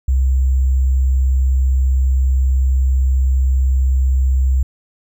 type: tone with sample-and-hold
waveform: sine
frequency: 65.41 Hz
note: C2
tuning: in tune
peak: -11 dBFS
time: 0.08-4.63 s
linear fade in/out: 5 ms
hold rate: 7350 Hz
effects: none